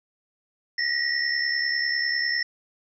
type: tone cluster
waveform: sine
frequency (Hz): 1872 / 1942 / 5340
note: A#6 / B6 / E8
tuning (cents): +7 / -30 / +22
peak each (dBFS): -27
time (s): 0.78-2.43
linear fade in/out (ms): 5
effects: none